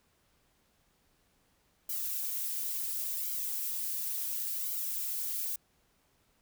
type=noise with flanger; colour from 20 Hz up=violet; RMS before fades=-35 dBFS; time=1.89-5.56 s; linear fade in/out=5 ms; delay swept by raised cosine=1.1 to 4.9 ms; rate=0.71 Hz; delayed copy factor=-0.8; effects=pink hiss -71 dBFS RMS until 6.41 s